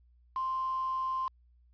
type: tone with quantisation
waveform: sine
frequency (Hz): 1046.5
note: C6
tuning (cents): 0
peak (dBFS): -30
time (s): 0.36-1.28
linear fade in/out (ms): 2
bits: 7
effects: added 60 Hz sine -60 dBFS peak until 1.73 s + resampled to 11025 Hz